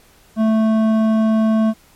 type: tone with hard clipping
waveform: sine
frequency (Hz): 220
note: A3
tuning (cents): 0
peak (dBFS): -14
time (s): 0.36-1.74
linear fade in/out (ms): 50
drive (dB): 10
effects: pink hiss -51 dBFS RMS until 1.95 s + MP3 64 kbps